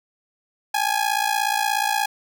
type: ring-modulated tone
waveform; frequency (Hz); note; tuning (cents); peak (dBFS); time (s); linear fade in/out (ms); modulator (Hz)
sawtooth; 830.6; G#5; 0; -13; 0.74-2.06; 5; 28.4
effects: none